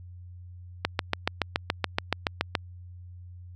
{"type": "click train", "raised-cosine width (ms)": 0.3, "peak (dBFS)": -7, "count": 13, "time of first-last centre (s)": [0.85, 2.552], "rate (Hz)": 7.05, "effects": ["added 89 Hz sine -42 dBFS peak until 3.55 s"]}